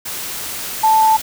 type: tone in noise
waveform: sine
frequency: 879 Hz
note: A5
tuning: 2 cents flat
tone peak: -9 dBFS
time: 0.83-1.17 s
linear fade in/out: 10 ms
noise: white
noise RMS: -26 dBFS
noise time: 0.05-1.22 s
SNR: +14 dB
effects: none